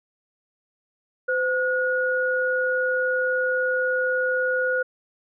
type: tone pair together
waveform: sine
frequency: 511.6 / 1448 Hz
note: C5 / F#6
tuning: -39 / -38 cents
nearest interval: octave + tritone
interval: 1801 cents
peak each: -23 dBFS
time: 1.28-4.83 s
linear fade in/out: 10 ms
effects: none